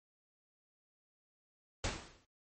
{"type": "noise with exponential decay", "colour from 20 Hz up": "pink", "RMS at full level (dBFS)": -33, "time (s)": [1.84, 2.25], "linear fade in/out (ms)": 2, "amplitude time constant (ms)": 89, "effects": ["low-pass 9000 Hz 12 dB/octave", "MP3 32 kbps"]}